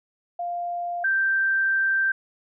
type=tone pair in turn; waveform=sine; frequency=698.5 / 1568.1 Hz; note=F5 / G6; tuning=0 / 0 cents; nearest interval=octave + major second; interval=1400 cents; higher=second; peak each=-26 / -19 dBFS; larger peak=second; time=0.39-1.04 / 1.04-2.12 s; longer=second; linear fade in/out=5 ms; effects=none